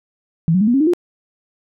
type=tone with pitch steps; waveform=sine; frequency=163.9 / 186.11 / 211.3 / 240 / 272.5 / 309.4 / 351.3 Hz; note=E3 / F#3 / G#3 / B3 / C#4 / D#4 / F4; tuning=-10 / +10 / +30 / -49 / -29 / -10 / +10 cents; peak=-11 dBFS; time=0.48-0.935 s; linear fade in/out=0 ms; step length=65 ms; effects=none